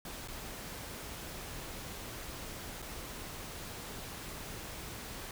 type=noise with dropouts; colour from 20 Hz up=pink; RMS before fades=-44 dBFS; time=0.05-5.31 s; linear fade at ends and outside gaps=2 ms; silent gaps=0.276-0.283 / 2.82-2.824 s; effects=none